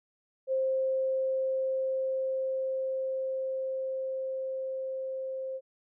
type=tone with level ramp; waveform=sine; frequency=527 Hz; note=C5; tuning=12 cents sharp; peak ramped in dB=-25 to -33 dBFS; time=0.47-5.61 s; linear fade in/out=50 ms; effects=none